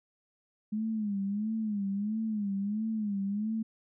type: tone with vibrato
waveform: sine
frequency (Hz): 208.9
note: G#3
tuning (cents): +10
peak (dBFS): -29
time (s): 0.72-3.63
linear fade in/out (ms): 10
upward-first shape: sine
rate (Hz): 1.5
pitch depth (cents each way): 110
effects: none